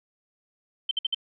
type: tone bursts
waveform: sine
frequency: 3100 Hz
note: G7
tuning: 20 cents flat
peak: -22 dBFS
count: 4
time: 0.89-1.146 s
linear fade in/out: 5 ms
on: 22 ms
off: 56 ms
effects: none